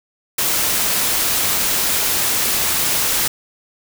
white noise, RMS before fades -18 dBFS, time 0.38-3.28 s, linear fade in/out 5 ms, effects none

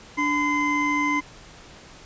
triangle tone cluster, 292.2 / 1014 / 2077 Hz, D4 / B5 / C7, -9 / +45 / -13 cents, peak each -23 dBFS, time 0.17-1.21 s, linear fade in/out 20 ms, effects pink hiss -46 dBFS RMS until 2.05 s + resampled to 16000 Hz

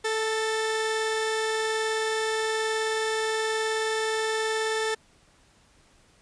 sawtooth tone pair together, 439.4 / 1776.5 Hz, A4 / A6, -2 / +16 cents, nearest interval 2 octaves, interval 2418 cents, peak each -22 / -28 dBFS, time 0.04-4.95 s, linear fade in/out 10 ms, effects pink hiss -60 dBFS RMS until 6.21 s + resampled to 22050 Hz

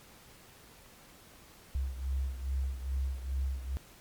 sine beating tone pair, 66 / 68.4 Hz, C2 / C#2, +16 / -23 cents, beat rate 2.4 Hz, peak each -32 / -37 dBFS, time 1.75-3.77 s, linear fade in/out 0 ms, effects pink hiss -56 dBFS RMS until 4 s + MP3 96 kbps

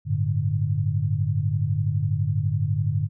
sine chord, G suspended second, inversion none, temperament equal, 98 / 110 / 146.83 Hz, G2 / A2 / D3, 0 / 0 / 0 cents, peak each -25 dBFS, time 0.05-3.09 s, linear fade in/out 50 ms, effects none

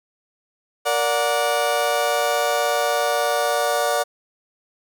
30% pulse chord, Bb augmented, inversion none, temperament just, 466.2 / 582.7 / 728.4 Hz, Bb4 / D5 / F#5, 0 / -14 / -27 cents, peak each -23 / -19 / -20 dBFS, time 0.85-4.04 s, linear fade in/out 20 ms, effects none

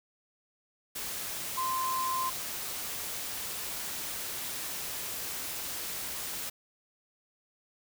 sine tone in noise, 1039 Hz, C6, 12 cents flat, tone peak -29 dBFS, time 1.57-2.3 s, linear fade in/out 10 ms, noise white, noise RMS -37 dBFS, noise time 0.95-6.5 s, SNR +5 dB, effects none

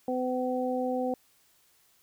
harmonic tone, 253.4 Hz, B3, 45 cents sharp, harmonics 1 / 2 / 3, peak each -31 / -30 / -34 dBFS, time 0.08-1.14 s, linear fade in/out 2 ms, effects white hiss -65 dBFS RMS until 2.02 s

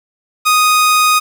sawtooth tone, 1244 Hz, D#6, 1 cent flat, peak -5 dBFS, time 0.45-1.2 s, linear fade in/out 20 ms, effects 7-bit

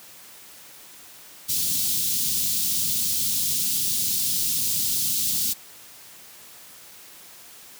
white band-stop noise, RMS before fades -24 dBFS, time 1.48-5.54 s, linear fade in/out 20 ms, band 250 to 3500 Hz, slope 24 dB/octave, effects white hiss -46 dBFS RMS until 7.79 s + high-pass 80 Hz 12 dB/octave

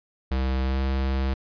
square tone with pitch glide, 65.41 to 66.55 Hz, C2 to C2, 0 to +30 cents, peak -23 dBFS, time 0.31-1.34 s, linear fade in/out 5 ms, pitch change +30 cents, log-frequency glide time 0.63-0.79 s, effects resampled to 11025 Hz

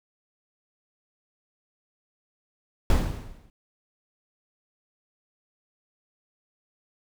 brown noise with exponential decay, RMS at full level -17 dBFS, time 2.9-3.5 s, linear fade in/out 1 ms, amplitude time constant 130 ms, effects none

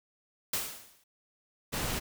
white noise with exponential decay, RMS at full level -29 dBFS, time 0.53-1.04 s, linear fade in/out 5 ms, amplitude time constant 110 ms
pink noise, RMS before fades -33 dBFS, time 1.72-2 s, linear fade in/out 20 ms
effects none

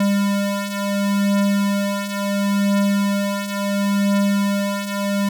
square beating tone pair, 199.9 / 200.62 Hz, G3 / G3, +34 / +40 cents, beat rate 0.72 Hz, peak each -24 / -19 dBFS, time 0-5.29 s, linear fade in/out 5 ms, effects none

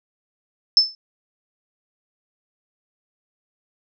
sine tone with exponential decay, 5270 Hz, E8, 1 cent flat, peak -6 dBFS, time 0.77-0.95 s, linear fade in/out 1 ms, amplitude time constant 39 ms, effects none

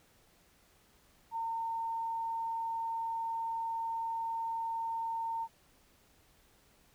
sine tone, 911 Hz, A#5, 40 cents flat, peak -33 dBFS, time 1.31-5.48 s, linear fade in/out 50 ms, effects pink hiss -66 dBFS RMS until 6.94 s

